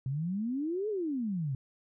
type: exponential two-way sweep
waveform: sine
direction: up then down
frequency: 126.5 to 441 to 126.5 Hz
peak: -30 dBFS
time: 0.06-1.55 s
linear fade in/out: 2 ms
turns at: 0.89 s
effects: none